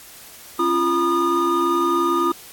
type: tone cluster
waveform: triangle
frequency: 272.3 / 343.7 / 962 / 1223 Hz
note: C#4 / F4 / B5 / D#6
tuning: -31 / -28 / -46 / -30 cents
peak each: -25 / -18 / -27 / -18 dBFS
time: 0.59-2.32 s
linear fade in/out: 5 ms
effects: white hiss -42 dBFS RMS until 2.52 s + AAC 64 kbps